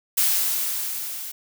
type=noise with level ramp; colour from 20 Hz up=blue; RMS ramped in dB=-19 to -34 dBFS; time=0.17-1.32 s; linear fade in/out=10 ms; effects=none